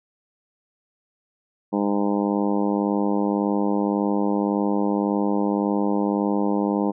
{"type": "harmonic tone", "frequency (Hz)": 101.8, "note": "G#2", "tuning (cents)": -34, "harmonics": [2, 3, 4, 5, 6, 7, 8, 9, 10], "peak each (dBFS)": [-23, -24, -29, -29, -34, -36, -32, -32, -39], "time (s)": [1.72, 6.92], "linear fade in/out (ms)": 20, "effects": []}